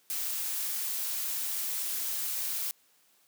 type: noise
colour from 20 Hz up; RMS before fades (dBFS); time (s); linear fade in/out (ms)
blue; -33; 0.1-2.71; 0
effects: white hiss -66 dBFS RMS until 3.27 s + high-pass 150 Hz 12 dB/octave